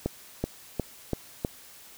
accelerating click train, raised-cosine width 2 ms, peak -13 dBFS, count 5, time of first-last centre 0.06-1.449 s, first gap 380 ms, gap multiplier 0.94, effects white hiss -50 dBFS RMS until 1.97 s

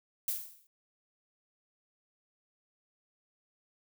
violet noise with exponential decay, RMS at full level -30 dBFS, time 0.28-0.67 s, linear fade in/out 1 ms, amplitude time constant 84 ms, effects none

